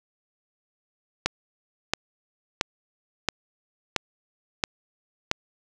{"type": "click train", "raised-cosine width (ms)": 0.2, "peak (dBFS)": -4, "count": 7, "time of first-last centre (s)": [1.26, 5.314], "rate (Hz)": 1.48, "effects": []}